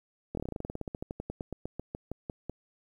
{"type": "slowing click train", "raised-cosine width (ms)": 2, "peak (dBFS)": -22, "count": 27, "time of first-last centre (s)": [0.35, 2.496], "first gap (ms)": 23, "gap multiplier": 1.09, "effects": ["10-bit"]}